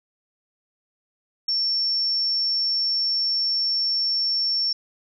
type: tone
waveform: sine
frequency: 5440 Hz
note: F8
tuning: 46 cents flat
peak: -20 dBFS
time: 1.48-4.73 s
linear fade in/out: 5 ms
effects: none